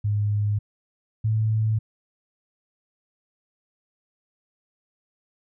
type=tone pair in turn; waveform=sine; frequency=103.83 / 109.53 Hz; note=G#2 / A2; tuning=0 / -7 cents; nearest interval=minor second; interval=93 cents; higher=second; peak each=-20 / -19 dBFS; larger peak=second; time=0.04-0.59 / 1.24-1.79 s; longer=neither; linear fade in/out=10 ms; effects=none